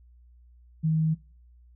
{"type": "tone", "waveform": "sine", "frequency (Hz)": 158.4, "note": "D#3", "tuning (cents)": 31, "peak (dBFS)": -21, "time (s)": [0.83, 1.15], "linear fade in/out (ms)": 20, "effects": ["noise-tail reverb RT60 0.4 s tail -21 dB re dry", "added 60 Hz sine -52 dBFS peak until 1.75 s"]}